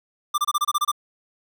square tone bursts, 1186 Hz, D6, 17 cents sharp, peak -19 dBFS, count 9, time 0.34-0.917 s, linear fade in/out 10 ms, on 41 ms, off 26 ms, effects none

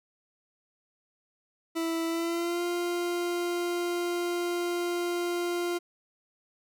40% pulse tone with pitch glide, 329.6 to 349.2 Hz, E4 to F4, 0 to 0 cents, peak -27 dBFS, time 1.75-5.79 s, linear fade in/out 20 ms, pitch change +100 cents, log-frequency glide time 2.07-2.63 s, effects none

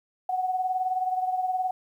sine beating tone pair, 740 / 759 Hz, F#5 / F#5, 0 / +44 cents, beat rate 19 Hz, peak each -25 / -32 dBFS, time 0.29-1.71 s, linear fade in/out 5 ms, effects 10-bit

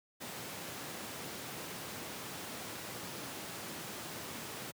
pink high-pass noise, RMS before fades -44 dBFS, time 0.2-4.72 s, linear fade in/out 20 ms, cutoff 130 Hz, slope 12 dB/octave, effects high-pass 80 Hz 12 dB/octave

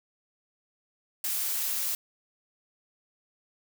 blue noise, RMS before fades -30 dBFS, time 1.24-1.95 s, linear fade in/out 2 ms, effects none

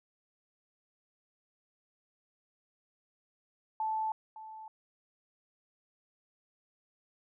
sine tone with echo, 875 Hz, A5, 10 cents flat, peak -30 dBFS, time 3.8-4.12 s, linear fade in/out 2 ms, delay 560 ms, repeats 1, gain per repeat -14 dB, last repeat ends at 4.68 s, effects none

